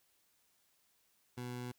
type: tone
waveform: 20% pulse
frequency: 123.4 Hz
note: B2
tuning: 1 cent flat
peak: -36 dBFS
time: 1.37-1.72 s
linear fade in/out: 10 ms
effects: white hiss -74 dBFS RMS until 1.78 s